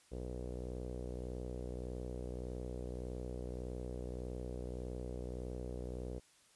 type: tone with low-pass filter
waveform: sawtooth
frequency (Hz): 61.7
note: B1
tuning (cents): -1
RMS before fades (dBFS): -43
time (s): 0.11-6.2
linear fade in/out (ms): 20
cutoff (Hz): 480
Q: 3.6
effects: white hiss -67 dBFS RMS until 6.55 s + resampled to 24000 Hz